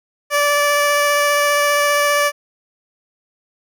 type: tone with vibrato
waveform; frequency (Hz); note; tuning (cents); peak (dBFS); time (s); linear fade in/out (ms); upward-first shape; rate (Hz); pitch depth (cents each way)
15% pulse; 581; D5; -19; -7; 0.3-2.32; 50; sine; 15; 8
effects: none